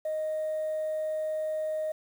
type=tone; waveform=sine; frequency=622.3 Hz; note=D#5; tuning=in tune; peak=-27 dBFS; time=0.05-1.92 s; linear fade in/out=5 ms; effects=tanh soft clip ceiling -25 dBFS + 9-bit